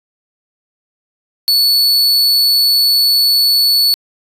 45% pulse tone, 4435 Hz, C#8, in tune, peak -8 dBFS, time 1.48-3.94 s, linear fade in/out 0 ms, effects resampled to 32000 Hz

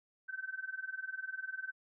sine tone with tremolo, 1536 Hz, G6, 36 cents flat, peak -35 dBFS, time 0.28-1.72 s, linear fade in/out 20 ms, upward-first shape sine, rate 20 Hz, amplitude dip 90%, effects none

